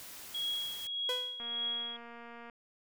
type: noise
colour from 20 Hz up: white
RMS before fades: -48 dBFS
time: 0-0.87 s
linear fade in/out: 0 ms
type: tone with tremolo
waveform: sine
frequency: 3311 Hz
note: G#7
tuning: 6 cents flat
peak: -31 dBFS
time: 0.34-1.97 s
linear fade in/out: 10 ms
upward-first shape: triangle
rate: 1.7 Hz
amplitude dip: 70%
type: tone with exponential decay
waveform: sawtooth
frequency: 499.5 Hz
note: B4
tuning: 20 cents sharp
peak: -29 dBFS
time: 1.09-1.46 s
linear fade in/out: 2 ms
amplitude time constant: 80 ms
type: click train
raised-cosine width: 0.5 ms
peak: -35 dBFS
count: 259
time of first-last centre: 1.4-2.498 s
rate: 235 Hz
effects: none